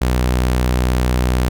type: tone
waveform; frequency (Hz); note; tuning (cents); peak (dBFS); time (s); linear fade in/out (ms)
sawtooth; 62.2; B1; +13; -10; 0.01-1.49; 10
effects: none